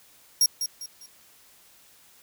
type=tone with echo; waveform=sawtooth; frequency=5600 Hz; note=F8; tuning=4 cents sharp; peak=-14 dBFS; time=0.41-0.46 s; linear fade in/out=2 ms; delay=200 ms; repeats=3; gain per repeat=-9 dB; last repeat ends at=1.06 s; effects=white hiss -56 dBFS RMS until 2.22 s